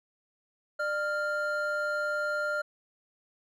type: tone pair together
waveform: triangle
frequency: 598.3 / 1396.9 Hz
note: D5 / F6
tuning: +32 / 0 cents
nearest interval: octave + minor third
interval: 1468 cents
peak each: -30 / -28 dBFS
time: 0.79-2.62 s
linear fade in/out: 10 ms
effects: none